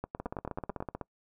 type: two click trains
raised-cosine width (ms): 1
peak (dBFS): -22 / -21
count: 14 / 8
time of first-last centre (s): 0.2-1.012 / 0.04-0.804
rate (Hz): 16 / 9.16
effects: noise-tail reverb RT60 0.1 s tail -24 dB re dry